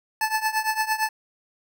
25% pulse tone with tremolo, 872 Hz, A5, 16 cents flat, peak -15 dBFS, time 0.21-1.09 s, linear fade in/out 2 ms, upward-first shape triangle, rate 8.8 Hz, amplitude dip 90%, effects none

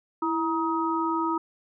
sine tone cluster, 329.3 / 948 / 1262 Hz, E4 / A#5 / D#6, -2 / +29 / +24 cents, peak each -27 / -28 / -29 dBFS, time 0.22-1.38 s, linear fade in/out 5 ms, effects none

